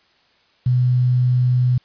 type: tone with quantisation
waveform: sine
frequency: 125.1 Hz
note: B2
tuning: 23 cents sharp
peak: -13 dBFS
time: 0.66-1.78 s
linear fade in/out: 5 ms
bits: 7
effects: white hiss -58 dBFS RMS until 1.84 s + resampled to 11025 Hz